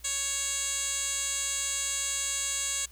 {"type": "tone with band-pass filter", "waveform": "10% pulse", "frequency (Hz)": 554.4, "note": "C#5", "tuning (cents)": 0, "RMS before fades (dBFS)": -31, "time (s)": [0.04, 2.86], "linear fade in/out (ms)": 10, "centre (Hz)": 6700, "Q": 3.9, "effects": ["added 60 Hz sine -51 dBFS peak until 2.91 s", "white hiss -57 dBFS RMS until 2.91 s"]}